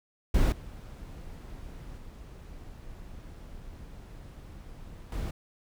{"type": "noise with level steps", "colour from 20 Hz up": "brown", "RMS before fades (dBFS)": [-24, -43, -45, -33], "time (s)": [0.34, 5.31], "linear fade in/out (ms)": 5, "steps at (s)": [0.52, 1.98, 5.12], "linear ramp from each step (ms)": 2, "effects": []}